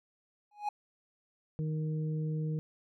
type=tone with exponential growth; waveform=triangle; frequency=830.6 Hz; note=G#5; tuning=in tune; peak=-25 dBFS; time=0.51-0.69 s; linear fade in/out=5 ms; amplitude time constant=37 ms
type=harmonic tone; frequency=155.56 Hz; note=D#3; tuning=in tune; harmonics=1 / 2 / 3; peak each=-31 / -45 / -44 dBFS; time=1.59-2.59 s; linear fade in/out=0 ms
effects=none